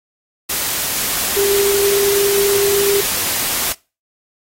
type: tone in noise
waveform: sine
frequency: 400.9 Hz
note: G4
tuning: 39 cents sharp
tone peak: -14 dBFS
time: 1.36-3.01 s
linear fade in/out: 10 ms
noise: white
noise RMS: -19 dBFS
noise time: 0.49-3.73 s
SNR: +2 dB
effects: noise-tail reverb RT60 0.3 s tail -23 dB re dry + AAC 48 kbps